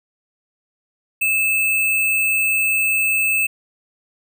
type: tone with sample-and-hold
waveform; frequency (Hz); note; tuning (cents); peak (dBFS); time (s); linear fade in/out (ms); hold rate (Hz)
sine; 2620; E7; -11; -15; 1.21-3.47; 10; 11025
effects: none